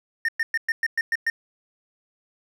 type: tone bursts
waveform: triangle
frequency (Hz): 1824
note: A#6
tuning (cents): -38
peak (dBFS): -18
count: 8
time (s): 0.25-1.3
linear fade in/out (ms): 2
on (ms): 35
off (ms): 110
effects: none